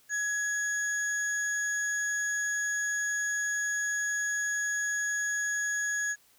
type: tone pair together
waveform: sine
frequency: 1673 / 6692 Hz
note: G#6 / G#8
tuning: +12 / +12 cents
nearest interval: 2 octaves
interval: 2400 cents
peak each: -27 / -31 dBFS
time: 0.09-6.16 s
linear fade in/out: 50 ms
effects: tanh soft clip ceiling -25 dBFS + white hiss -63 dBFS RMS until 6.38 s